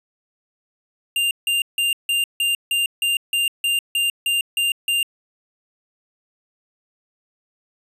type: tone bursts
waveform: square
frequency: 2794 Hz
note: F7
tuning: in tune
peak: -18 dBFS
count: 13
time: 1.16-5.03 s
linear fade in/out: 2 ms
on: 150 ms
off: 160 ms
effects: resampled to 32000 Hz